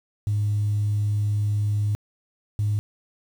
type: tone pair in turn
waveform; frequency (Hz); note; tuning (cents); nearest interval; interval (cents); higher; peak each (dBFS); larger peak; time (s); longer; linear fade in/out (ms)
sine; 104 / 104.45; G#2 / G#2; +3 / +10; unison; 7; second; -19; neither; 0.27-1.95 / 2.59-2.79; first; 0
effects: tanh soft clip ceiling -16 dBFS + 8-bit